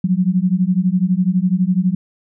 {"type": "beating tone pair", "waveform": "sine", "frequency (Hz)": [177.5, 189.5], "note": ["F3", "F#3"], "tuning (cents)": [28, 42], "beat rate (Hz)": 12, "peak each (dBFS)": -16, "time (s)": [0.04, 1.95], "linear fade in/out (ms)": 5, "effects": []}